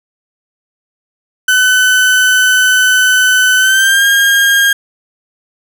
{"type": "tone with pitch glide", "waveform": "35% pulse", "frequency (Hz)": [1509, 1617.3], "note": ["F#6", "G#6"], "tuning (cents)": [34, -46], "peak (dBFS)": -5, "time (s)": [1.48, 4.73], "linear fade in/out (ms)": 5, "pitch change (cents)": 120, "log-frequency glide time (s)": [3.57, 4.05], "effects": []}